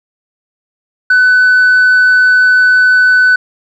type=tone with tanh clipping; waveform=triangle; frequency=1501 Hz; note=F#6; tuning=24 cents sharp; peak=-5 dBFS; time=1.1-3.36 s; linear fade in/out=5 ms; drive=6 dB; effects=none